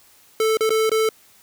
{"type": "tone with dropouts", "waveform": "square", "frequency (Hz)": 440, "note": "A4", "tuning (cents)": 0, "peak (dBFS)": -17, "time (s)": [0.4, 1.09], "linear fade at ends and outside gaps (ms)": 2, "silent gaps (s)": [[0.571, 0.607], [0.694, 0.704], [0.895, 0.916]], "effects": ["white hiss -53 dBFS RMS until 1.42 s"]}